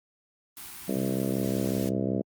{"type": "band-stop noise", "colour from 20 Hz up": "white", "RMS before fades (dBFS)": -42, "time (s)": [0.57, 1.89], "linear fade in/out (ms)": 0, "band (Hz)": [400, 710], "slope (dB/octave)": 96}
{"type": "harmonic tone", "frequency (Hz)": 65.41, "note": "C2", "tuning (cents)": 0, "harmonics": [3, 4, 5, 6, 7, 8, 9, 10], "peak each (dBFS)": [-30, -32, -34, -36, -37, -38, -39, -40], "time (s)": [0.88, 2.22], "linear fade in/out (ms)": 5}
{"type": "tone with pitch glide", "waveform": "triangle", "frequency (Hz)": [128.4, 115.72], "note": ["C3", "A#2"], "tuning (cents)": [-32, -12], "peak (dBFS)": -32, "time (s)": [0.95, 2.21], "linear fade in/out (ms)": 10, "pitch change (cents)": -180, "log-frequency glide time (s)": [1.13, 1.58]}
{"effects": ["Opus 32 kbps"]}